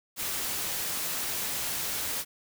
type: noise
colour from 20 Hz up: white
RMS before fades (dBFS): -32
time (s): 0.16-2.25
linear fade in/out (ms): 50
effects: none